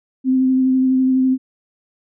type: tone with vibrato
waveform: sine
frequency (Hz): 260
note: C4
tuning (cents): -11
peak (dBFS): -12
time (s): 0.24-1.38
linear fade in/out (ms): 50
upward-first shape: sine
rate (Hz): 12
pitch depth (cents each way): 14
effects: none